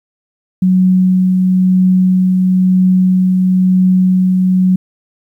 sine tone with tremolo, 185 Hz, F#3, in tune, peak -6 dBFS, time 0.62-4.76 s, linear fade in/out 5 ms, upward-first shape triangle, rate 1 Hz, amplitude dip 25%, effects 8-bit

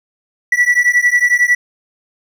triangle beating tone pair, 1948 / 1959 Hz, B6 / B6, -24 / -15 cents, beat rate 11 Hz, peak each -11 dBFS, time 0.52-1.55 s, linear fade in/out 5 ms, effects none

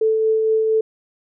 sine tone with tremolo, 440 Hz, A4, in tune, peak -13 dBFS, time 0.01-0.81 s, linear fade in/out 5 ms, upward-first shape triangle, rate 4.3 Hz, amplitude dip 30%, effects none

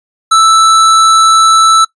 square tone, 1318.5 Hz, E6, in tune, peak -4 dBFS, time 0.31-1.85 s, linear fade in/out 10 ms, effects noise-tail reverb RT60 0.1 s tail -20 dB re dry + resampled to 22050 Hz

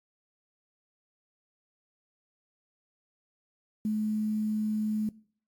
sine tone with quantisation, 214.6 Hz, A3, 43 cents flat, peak -26 dBFS, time 3.85-5.09 s, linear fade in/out 2 ms, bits 9, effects noise-tail reverb RT60 0.5 s tail -22 dB re dry + AAC 64 kbps

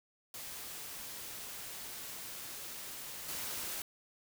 white noise with level steps, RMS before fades -45 / -40 dBFS, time 0.34-3.82 s, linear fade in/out 2 ms, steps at 3.28 s, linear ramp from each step 10 ms, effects none

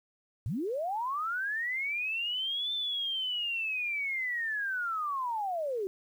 sine linear two-way sweep, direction up then down, 87.31 to 3566 to 367.1 Hz, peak -30 dBFS, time 0.46-5.87 s, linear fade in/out 0 ms, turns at 2.73 s, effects 10-bit

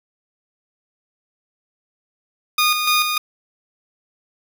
15% pulse tone with tremolo, 1227 Hz, D#6, 25 cents flat, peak -8 dBFS, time 2.58-3.18 s, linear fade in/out 5 ms, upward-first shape square, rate 3.4 Hz, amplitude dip 45%, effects none

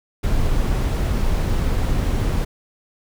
brown noise, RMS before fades -19 dBFS, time 0.23-2.45 s, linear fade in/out 10 ms, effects none

